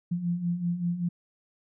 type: beating tone pair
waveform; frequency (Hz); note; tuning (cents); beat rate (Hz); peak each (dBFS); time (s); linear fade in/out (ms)
sine; 170 / 175.2; F3 / F3; -46 / +6; 5.2; -33 / -27; 0.11-1.09; 10
effects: none